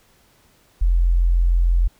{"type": "tone", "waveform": "sine", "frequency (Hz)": 43.23, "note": "F1", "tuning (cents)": -17, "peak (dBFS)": -13, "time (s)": [0.81, 1.88], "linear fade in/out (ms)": 10, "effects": ["pink hiss -57 dBFS RMS until 1.99 s"]}